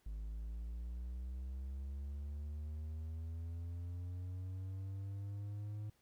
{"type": "linear sweep", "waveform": "triangle", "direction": "up", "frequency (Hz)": [51.5, 106.1], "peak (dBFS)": -39, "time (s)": [0.06, 5.9], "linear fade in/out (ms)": 5, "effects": ["pink hiss -75 dBFS RMS until 6.01 s"]}